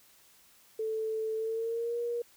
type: tone with pitch glide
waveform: sine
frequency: 440 to 474.3 Hz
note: A4 to A#4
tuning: 0 to +30 cents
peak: -30 dBFS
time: 0.79-2.22 s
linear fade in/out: 5 ms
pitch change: +130 cents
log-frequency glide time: 1.36-1.98 s
effects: white hiss -61 dBFS RMS until 2.36 s

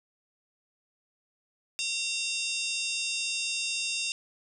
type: harmonic tone with a mistuned harmonic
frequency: 914 Hz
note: A#5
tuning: 34 cents flat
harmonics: 3 / 4 / 5 / 6 / 7 / 8 / 9 / 10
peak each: -33 / -35 / -37 / -39 / -40 / -41 / -42 / -43 dBFS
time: 1.79-4.12 s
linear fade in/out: 0 ms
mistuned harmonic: 5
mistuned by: +100 cents
effects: none

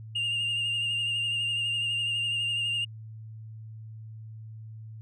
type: tone with vibrato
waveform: sine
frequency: 2812 Hz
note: F7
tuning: 11 cents sharp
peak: -24 dBFS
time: 0.15-2.85 s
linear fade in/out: 10 ms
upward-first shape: sine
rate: 12 Hz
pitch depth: 27 cents each way
effects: tanh soft clip ceiling -25 dBFS + added 110 Hz sine -40 dBFS peak until 5.01 s

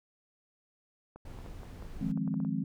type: clicks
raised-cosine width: 1 ms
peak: -34 dBFS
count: 10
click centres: 1.16 / 1.388 / 1.462 / 1.633 / 1.824 / 2.175 / 2.277 / 2.341 / 2.402 / 2.449 s
type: noise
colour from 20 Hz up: brown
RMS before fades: -44 dBFS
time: 1.25-2.12 s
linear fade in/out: 5 ms
type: chord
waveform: sine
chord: F minor seventh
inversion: third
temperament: equal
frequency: 155.56 / 174.61 / 207.7 / 261.6 Hz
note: Eb3 / F3 / Ab3 / C4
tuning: 0 / 0 / 0 / 0 cents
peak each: -36 / -35 / -34 / -35 dBFS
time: 2.01-2.64 s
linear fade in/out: 5 ms
effects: none

